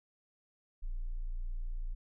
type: tone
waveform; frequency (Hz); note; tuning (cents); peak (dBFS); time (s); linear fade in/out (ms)
sine; 29.14; A#0; 0; -33; 0.82-1.95; 20
effects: tanh soft clip ceiling -29 dBFS